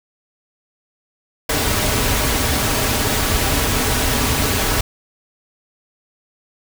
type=noise with comb filter; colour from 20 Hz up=pink; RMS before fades=-18 dBFS; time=1.49-4.81 s; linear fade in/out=5 ms; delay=5.7 ms; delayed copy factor=-0.5; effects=none